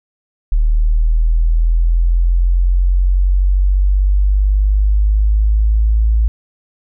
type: linear sweep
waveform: sine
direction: up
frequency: 38.06 to 55 Hz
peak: -9 dBFS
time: 0.52-6.28 s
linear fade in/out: 0 ms
effects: none